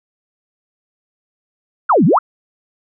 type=exponential two-way sweep; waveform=sine; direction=down then up; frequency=1520 to 144.6 to 1454 Hz; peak=-8 dBFS; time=1.89-2.19 s; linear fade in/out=10 ms; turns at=2.05 s; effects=none